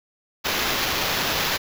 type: noise with sample-and-hold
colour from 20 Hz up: white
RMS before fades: -24 dBFS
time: 0.44-1.58 s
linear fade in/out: 20 ms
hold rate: 8820 Hz
effects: none